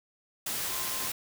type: tone in noise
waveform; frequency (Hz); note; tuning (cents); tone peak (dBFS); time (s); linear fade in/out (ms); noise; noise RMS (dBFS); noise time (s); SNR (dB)
sine; 1046.5; C6; 0; -43; 0.7-1.08; 5; white; -33; 0.46-1.12; -13
effects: none